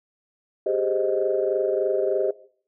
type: chord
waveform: sine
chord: Ab major seventh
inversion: third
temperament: equal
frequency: 392 / 415.3 / 523.3 / 622.3 Hz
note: G4 / Ab4 / C5 / Eb5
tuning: 0 / 0 / 0 / 0 cents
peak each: -24 / -28 / -26 / -25 dBFS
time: 0.66-2.31 s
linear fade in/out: 5 ms
effects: noise-tail reverb RT60 0.5 s tail -17 dB re dry + tanh soft clip ceiling -10 dBFS